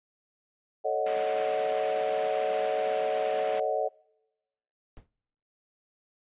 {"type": "chord", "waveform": "sine", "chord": "D# half-diminished seventh", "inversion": "second", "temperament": "equal", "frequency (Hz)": [440, 554.4, 622.3, 740], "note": ["A4", "C#5", "D#5", "F#5"], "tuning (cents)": [0, 0, 0, 0], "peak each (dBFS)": [-32, -31, -30, -31], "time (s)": [0.84, 3.89], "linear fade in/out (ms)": 20}
{"type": "band-pass noise", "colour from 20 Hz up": "white", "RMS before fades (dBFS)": -42, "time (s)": [1.06, 3.6], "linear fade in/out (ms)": 5, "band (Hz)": [170, 2900], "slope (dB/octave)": 24}
{"type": "noise with exponential decay", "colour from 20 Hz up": "brown", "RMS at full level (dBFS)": -43, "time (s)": [4.97, 5.1], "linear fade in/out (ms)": 0, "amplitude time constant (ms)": 28}
{"effects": ["noise-tail reverb RT60 1.0 s tail -26 dB re dry", "resampled to 8000 Hz"]}